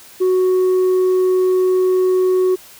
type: tone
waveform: sine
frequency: 370 Hz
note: F#4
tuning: in tune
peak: -9 dBFS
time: 0.2-2.56 s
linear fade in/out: 20 ms
effects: tanh soft clip ceiling -11 dBFS + white hiss -42 dBFS RMS until 2.79 s